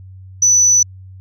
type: tone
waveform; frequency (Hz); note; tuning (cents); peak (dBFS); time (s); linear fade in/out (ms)
sine; 5970; F#8; +15; -7; 0.42-0.83; 5
effects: tanh soft clip ceiling -4 dBFS + added 94 Hz sine -34 dBFS peak until 1.2 s